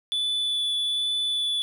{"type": "tone with vibrato", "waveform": "triangle", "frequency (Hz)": 3466, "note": "A7", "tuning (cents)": -27, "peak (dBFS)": -22, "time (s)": [0.12, 1.62], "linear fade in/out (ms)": 0, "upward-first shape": "sine", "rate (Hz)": 1.2, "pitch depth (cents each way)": 9, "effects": []}